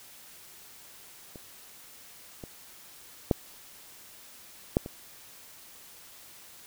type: clicks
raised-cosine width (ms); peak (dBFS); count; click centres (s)
2; -30 / -26 / -8 / -8 / -24; 5; 1.358 / 2.438 / 3.312 / 4.769 / 4.861
effects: white hiss -51 dBFS RMS until 6.66 s